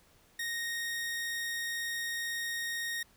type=tone; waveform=sawtooth; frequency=1862 Hz; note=A#6; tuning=2 cents flat; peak=-30 dBFS; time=0.39-3.03 s; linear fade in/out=5 ms; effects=pink hiss -64 dBFS RMS until 3.16 s